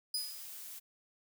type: tone with exponential decay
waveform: sawtooth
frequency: 4972 Hz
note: D#8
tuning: 2 cents flat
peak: -28 dBFS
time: 0.14-0.55 s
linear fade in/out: 5 ms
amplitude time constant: 88 ms
type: noise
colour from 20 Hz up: blue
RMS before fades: -47 dBFS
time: 0.16-0.8 s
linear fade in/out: 20 ms
effects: none